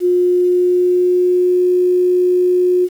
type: tone with pitch glide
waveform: sine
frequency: 357.9 to 361 Hz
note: F4 to F#4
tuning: +42 to -43 cents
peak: -10 dBFS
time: 0-2.89 s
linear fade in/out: 50 ms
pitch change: +15 cents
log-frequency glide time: 0.16-1.64 s
effects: 7-bit